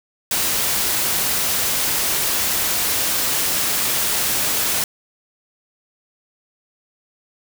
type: noise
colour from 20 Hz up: white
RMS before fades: -20 dBFS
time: 0.31-4.84 s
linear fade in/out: 2 ms
effects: none